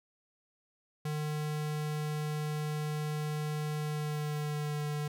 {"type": "tone with pitch glide", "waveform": "square", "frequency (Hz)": [151.3, 148.7], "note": ["D#3", "D3"], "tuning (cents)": [-48, 22], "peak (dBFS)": -33, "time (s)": [1.05, 5.08], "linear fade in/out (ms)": 5, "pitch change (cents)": -30, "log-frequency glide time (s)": [3.75, 4.8], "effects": []}